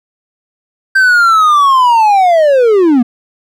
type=linear sweep; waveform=triangle; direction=down; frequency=1570 to 227.9 Hz; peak=-3 dBFS; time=0.95-3.03 s; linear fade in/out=10 ms; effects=none